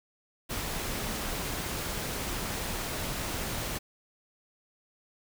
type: tone in noise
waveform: sine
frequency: 219.5 Hz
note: A3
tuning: 4 cents flat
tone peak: -43 dBFS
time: 0.87-1.2 s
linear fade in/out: 20 ms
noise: pink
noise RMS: -34 dBFS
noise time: 0.49-3.79 s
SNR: -12 dB
effects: none